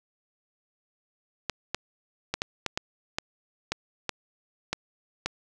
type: clicks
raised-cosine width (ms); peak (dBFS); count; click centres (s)
0.2; -10; 11; 1.497 / 1.746 / 2.34 / 2.419 / 2.663 / 2.775 / 3.185 / 3.72 / 4.093 / 4.73 / 5.26
effects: none